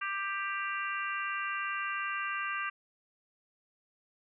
harmonic tone, 394.3 Hz, G4, 10 cents sharp, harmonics 3 / 4 / 5 / 6 / 7, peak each -36 / -37 / -41 / -43 / -40 dBFS, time 0.01-2.7 s, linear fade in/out 10 ms, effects none

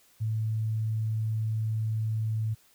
sine tone, 110 Hz, A2, in tune, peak -26 dBFS, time 0.2-2.55 s, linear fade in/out 20 ms, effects white hiss -62 dBFS RMS until 2.74 s

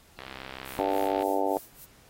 click train, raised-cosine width 0.3 ms, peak -23 dBFS, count 69, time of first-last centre 0.19-1.223 s, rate 65.8 Hz
violet noise with tremolo, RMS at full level -43 dBFS, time 0.65-1.85 s, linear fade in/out 5 ms, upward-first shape sine, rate 3.5 Hz, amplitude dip 90%
harmonic tone, 97.6 Hz, G2, 7 cents flat, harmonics 3 / 4 / 5 / 6 / 7 / 8 / 9, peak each -32 / -32 / -32 / -32 / -32 / -32 / -32 dBFS, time 0.79-1.57 s, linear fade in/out 0 ms
effects pink hiss -58 dBFS RMS until 2.09 s + AAC 48 kbps

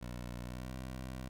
15% pulse tone with pitch glide, 60.7 to 64.01 Hz, B1 to C2, -29 to -37 cents, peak -35 dBFS, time 0.01-1.29 s, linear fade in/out 10 ms, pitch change +92 cents, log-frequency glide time 0.43-0.72 s, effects none

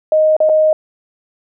sine tone with dropouts, 622.3 Hz, D#5, in tune, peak -8 dBFS, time 0.12-0.73 s, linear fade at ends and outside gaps 2 ms, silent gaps 0.366-0.403 / 0.491-0.495 s, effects none

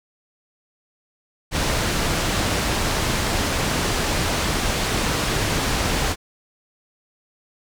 pink low-pass noise, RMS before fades -22 dBFS, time 1.51-6.16 s, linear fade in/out 50 ms, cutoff 8100 Hz, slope 12 dB/octave, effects none

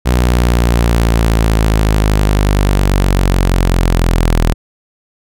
sawtooth linear sweep, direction down, 61.8 to 40.29 Hz, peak -5 dBFS, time 0.05-4.54 s, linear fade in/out 20 ms, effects none

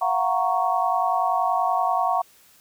sine chord, Gb major seventh, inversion third, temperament equal with one note detuned, 689.6 / 740 / 932.3 / 1108.7 Hz, F5 / Gb5 / Bb5 / Db6, -22 / 0 / 0 / 0 cents, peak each -26 / -23 / -26 / -25 dBFS, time 0.01-2.22 s, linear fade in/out 10 ms, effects white hiss -55 dBFS RMS until 2.6 s

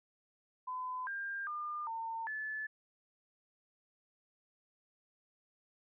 sine tone with pitch steps, 1013 / 1599 / 1205 / 906 / 1733 Hz, B5 / G6 / D6 / A#5 / A6, +44 / +34 / +44 / -50 / -27 cents, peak -37 dBFS, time 0.67-2.67 s, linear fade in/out 10 ms, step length 400 ms, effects none

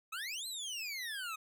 25% pulse exponential two-way sweep, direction up then down, 1244.5 to 4186 to 1244.5 Hz, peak -35 dBFS, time 0.12-1.36 s, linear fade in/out 10 ms, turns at 0.47 s, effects none

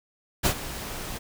pink noise with ADSR envelope, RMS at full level -20 dBFS, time 0.43-1.19 s, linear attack 28 ms, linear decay 78 ms, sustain -15 dB, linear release 19 ms, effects none

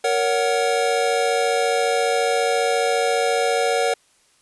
square chord, F# major, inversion first, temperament equal with one note detuned, 466.2 / 560.8 / 740 Hz, A#4 / C#5 / F#5, 0 / +20 / 0 cents, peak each -22 / -24 / -23 dBFS, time 0.04-3.94 s, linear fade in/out 5 ms, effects white hiss -59 dBFS RMS until 4.41 s + resampled to 24000 Hz

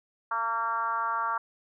sine tone with frequency modulation, 1144 Hz, D6, 46 cents flat, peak -26 dBFS, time 0.31-1.38 s, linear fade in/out 5 ms, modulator 231 Hz, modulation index 1.3, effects none

